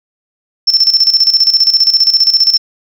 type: tone with tremolo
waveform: sine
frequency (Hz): 5360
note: E8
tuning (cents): +28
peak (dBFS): -4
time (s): 0.67-2.58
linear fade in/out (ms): 10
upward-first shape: square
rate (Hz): 15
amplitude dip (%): 70
effects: none